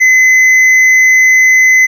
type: tone with hard clipping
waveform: triangle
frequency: 2035 Hz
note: C7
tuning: 49 cents flat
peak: -5 dBFS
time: 0-1.87 s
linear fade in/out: 20 ms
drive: 8 dB
effects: none